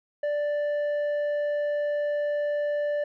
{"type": "tone with low-pass filter", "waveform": "square", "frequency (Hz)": 587.3, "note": "D5", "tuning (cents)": 0, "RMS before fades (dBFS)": -27, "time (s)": [0.23, 3.04], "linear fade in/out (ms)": 5, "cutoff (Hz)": 1200, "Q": 1.7, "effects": []}